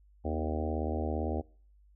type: harmonic tone with a mistuned harmonic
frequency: 77.78 Hz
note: D#2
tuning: in tune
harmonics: 1 / 3 / 4 / 5 / 6 / 7 / 8 / 9 / 10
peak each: -33 / -38 / -39 / -40 / -41 / -41 / -42 / -43 / -43 dBFS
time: 0.24-1.42 s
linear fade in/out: 20 ms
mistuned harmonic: 3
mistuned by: +25 cents
effects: noise-tail reverb RT60 0.5 s tail -25 dB re dry + added 50 Hz sine -58 dBFS peak until 1.95 s